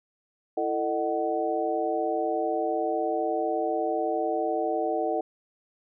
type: tone cluster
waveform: sine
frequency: 333.1 / 444.8 / 613 / 749 Hz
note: E4 / A4 / D#5 / F#5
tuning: +18 / +19 / -26 / +21 cents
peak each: -31 / -30 / -30 / -29 dBFS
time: 0.57-5.21 s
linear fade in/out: 5 ms
effects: none